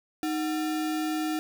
sine tone with sample-and-hold, 311.1 Hz, D#4, in tune, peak -26 dBFS, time 0.23-1.39 s, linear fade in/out 0 ms, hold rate 1050 Hz, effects none

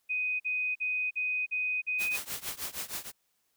sine tone bursts, 2500 Hz, D#7, 8 cents sharp, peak -28 dBFS, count 6, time 0.09-2.175 s, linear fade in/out 20 ms, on 310 ms, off 45 ms
white noise with tremolo, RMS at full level -34 dBFS, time 1.98-3.12 s, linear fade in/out 50 ms, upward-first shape triangle, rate 6.4 Hz, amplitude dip 95%
effects white hiss -75 dBFS RMS until 3.56 s

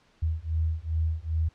sine beating tone pair, 79 / 81.5 Hz, D#2 / E2, +27 / -19 cents, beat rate 2.5 Hz, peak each -28 dBFS, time 0.22-1.49 s, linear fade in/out 10 ms, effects pink hiss -63 dBFS RMS until 1.54 s + low-pass 5000 Hz 12 dB/octave

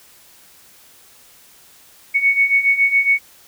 sine beating tone pair, 2217 / 2224.2 Hz, C#7 / C#7, 0 / +5 cents, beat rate 7.2 Hz, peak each -18 / -14 dBFS, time 2.14-3.19 s, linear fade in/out 20 ms, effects white hiss -48 dBFS RMS until 3.47 s

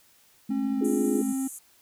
sine tone with tremolo, 215.6 Hz, A3, 35 cents flat, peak -27 dBFS, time 0.49-1.33 s, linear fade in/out 5 ms, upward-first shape sine, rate 14 Hz, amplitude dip 45%
triangle tone with pitch glide, 270 to 266.4 Hz, C#4 to C4, -45 to +31 cents, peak -24 dBFS, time 0.5-1.48 s, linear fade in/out 10 ms, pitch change -24 cents, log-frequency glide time 0.71-0.8 s
sine chord, D diminished, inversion none, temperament equal, 293.7 / 349.2 / 415.3 Hz, D4 / F4 / Ab4, 0 / 0 / 0 cents, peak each -29 dBFS, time 0.81-1.22 s, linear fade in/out 5 ms
white band-pass noise, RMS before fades -41 dBFS, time 0.84-1.59 s, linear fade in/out 10 ms, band 6500 to 12000 Hz, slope 96 dB/octave
effects white hiss -60 dBFS RMS until 1.81 s

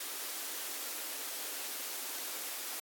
white high-pass noise, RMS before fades -40 dBFS, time 0-2.8 s, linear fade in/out 5 ms, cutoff 250 Hz, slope 96 dB/octave, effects AAC 64 kbps

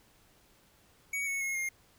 square tone with pitch steps, 2249 / 2208 / 2167 / 2128 Hz, C#7 / C#7 / C#7 / C7, +24 / -7 / -40 / +29 cents, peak -32 dBFS, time 1.13-1.69 s, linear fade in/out 5 ms, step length 140 ms, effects pink hiss -64 dBFS RMS until 1.98 s

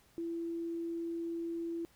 sine tone, 335.4 Hz, E4, 30 cents sharp, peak -35 dBFS, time 0.18-1.85 s, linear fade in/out 0 ms, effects pink hiss -66 dBFS RMS until 1.95 s

